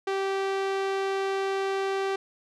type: tone with low-pass filter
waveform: sawtooth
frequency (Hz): 388.9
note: G4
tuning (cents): -14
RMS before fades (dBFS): -28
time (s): 0.07-2.16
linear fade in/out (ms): 5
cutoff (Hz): 4800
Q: 0.52
effects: none